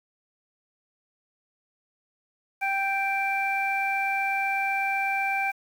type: harmonic tone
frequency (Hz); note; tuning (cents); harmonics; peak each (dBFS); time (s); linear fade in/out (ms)
784; G5; 0; 1 / 2 / 3; -27 / -32 / -27; 2.61-5.52; 20
effects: 8-bit